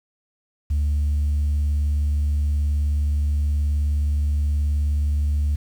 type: tone with vibrato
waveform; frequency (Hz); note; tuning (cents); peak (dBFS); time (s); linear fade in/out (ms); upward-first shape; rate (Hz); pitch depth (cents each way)
sine; 73.42; D2; 0; -16; 0.7-5.56; 10; sine; 19; 18
effects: tanh soft clip ceiling -16 dBFS + 8-bit